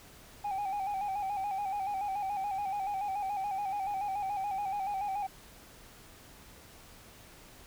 sine tone with vibrato, 796 Hz, G5, 26 cents sharp, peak -29 dBFS, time 0.44-5.27 s, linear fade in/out 10 ms, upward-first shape square, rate 7 Hz, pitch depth 58 cents each way, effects tanh soft clip ceiling -30 dBFS + pink hiss -54 dBFS RMS until 7.66 s

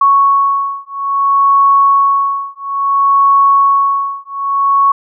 sine beating tone pair, 1108.7 / 1109.29 Hz, C#6 / C#6, 0 / +1 cents, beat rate 0.59 Hz, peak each -11 dBFS, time 0.01-4.92 s, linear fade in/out 5 ms, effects none

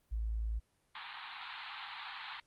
sine tone, 55.1 Hz, A1, 3 cents sharp, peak -33 dBFS, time 0.11-0.6 s, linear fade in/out 20 ms
pink band-pass noise, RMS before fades -46 dBFS, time 0.95-2.4 s, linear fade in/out 2 ms, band 790 to 4200 Hz, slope 96 dB/octave
effects pink hiss -75 dBFS RMS until 2.46 s + Opus 32 kbps

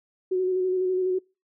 sine tone with vibrato, 370 Hz, F#4, in tune, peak -21 dBFS, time 0.31-1.19 s, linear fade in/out 10 ms, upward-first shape square, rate 12 Hz, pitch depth 19 cents each way, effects noise-tail reverb RT60 0.3 s tail -26 dB re dry

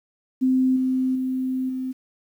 sine tone with level steps, 258.9 Hz, C4, 18 cents flat, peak -16 / -19 / -22 / -25 dBFS, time 0.41-1.93 s, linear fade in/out 20 ms, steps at 0.76 / 1.15 / 1.69 s, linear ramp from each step 5 ms, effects 9-bit

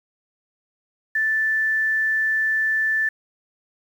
sine tone with quantisation, 1760 Hz, A6, in tune, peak -18 dBFS, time 1.15-3.09 s, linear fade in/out 5 ms, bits 8, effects none

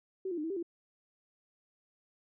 sine tone with pitch steps, 379.5 / 345.7 / 302.3 / 325.8 / 393.2 / 340.2 Hz, F#4 / F4 / D#4 / E4 / G4 / F4, +44 / -18 / -50 / -20 / +5 / -45 cents, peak -33 dBFS, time 0.25-0.628 s, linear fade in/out 5 ms, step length 63 ms, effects none

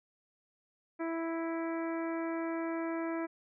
harmonic tone, 329.6 Hz, E4, in tune, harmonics 1 / 2 / 3 / 4 / 5 / 6 / 7, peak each -34 / -40 / -44 / -46 / -48 / -50 / -51 dBFS, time 0.99-3.27 s, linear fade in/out 20 ms, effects none

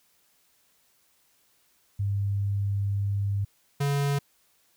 sine / square tone pair in turn, 100.1 / 141.56 Hz, G2 / C#3, +37 / +37 cents, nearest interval tritone, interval 600 cents, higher second, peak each -24 dBFS, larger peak neither, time 1.99-3.45 / 3.8-4.19 s, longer first, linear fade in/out 10 ms, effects white hiss -66 dBFS RMS until 4.76 s

